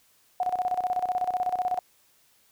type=tone with tremolo; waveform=sine; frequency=730 Hz; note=F#5; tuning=24 cents flat; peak=-22 dBFS; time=0.4-1.79 s; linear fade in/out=2 ms; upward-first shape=square; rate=16 Hz; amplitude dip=75%; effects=white hiss -63 dBFS RMS until 2.51 s